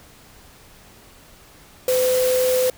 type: tone in noise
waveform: sine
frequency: 508 Hz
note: B4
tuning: 49 cents sharp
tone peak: -16 dBFS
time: 1.88-2.7 s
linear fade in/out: 2 ms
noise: white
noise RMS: -27 dBFS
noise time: 1.88-2.7 s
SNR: +8 dB
effects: pink hiss -48 dBFS RMS until 2.77 s